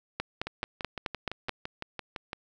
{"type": "two click trains", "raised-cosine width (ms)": 0.3, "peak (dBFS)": [-14, -19], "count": [7, 12], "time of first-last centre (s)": [[0.2, 1.493], [0.47, 2.331]], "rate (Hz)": [4.64, 5.91], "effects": []}